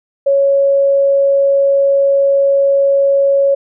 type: tone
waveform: sine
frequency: 554.4 Hz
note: C#5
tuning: in tune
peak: -8 dBFS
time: 0.26-3.55 s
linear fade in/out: 10 ms
effects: none